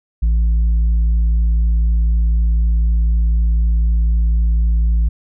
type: tone with tanh clipping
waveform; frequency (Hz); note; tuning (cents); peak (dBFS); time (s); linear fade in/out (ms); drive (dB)
sine; 56; A1; +31; -12; 0.22-5.09; 10; 3
effects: none